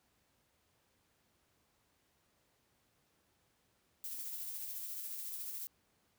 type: noise with tremolo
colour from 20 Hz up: violet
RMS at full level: -42 dBFS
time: 4.04-5.67 s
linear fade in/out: 0 ms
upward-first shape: sine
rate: 14 Hz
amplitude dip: 30%
effects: pink hiss -75 dBFS RMS until 6.18 s + high-pass 60 Hz 12 dB/octave